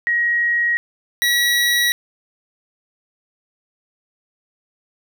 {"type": "tone pair in turn", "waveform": ["sine", "25% pulse"], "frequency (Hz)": [1894, 1923.8], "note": ["A#6", "B6"], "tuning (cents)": [27, -46], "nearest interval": "unison", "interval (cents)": 27, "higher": "second", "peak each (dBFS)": [-15, -11], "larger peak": "second", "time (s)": [[0.07, 0.77], [1.22, 1.92]], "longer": "neither", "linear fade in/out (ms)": 0, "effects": []}